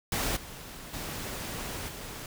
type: noise with level steps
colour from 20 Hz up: pink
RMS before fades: -30 / -44 / -37 / -41 dBFS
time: 0.12-2.26 s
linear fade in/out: 2 ms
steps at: 0.36 / 0.93 / 1.88 s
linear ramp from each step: 10 ms
effects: none